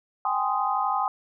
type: chord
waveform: sine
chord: Ab major seventh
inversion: third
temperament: just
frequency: 778.7 / 830.6 / 1038.3 / 1245.9 Hz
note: G5 / Ab5 / C6 / Eb6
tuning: -12 / 0 / -14 / +2 cents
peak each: -28 dBFS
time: 0.25-1.08 s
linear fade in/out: 2 ms
effects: none